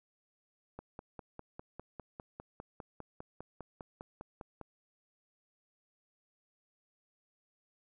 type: click train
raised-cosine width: 1 ms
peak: -30 dBFS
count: 20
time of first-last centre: 0.79-4.613 s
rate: 4.97 Hz
effects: none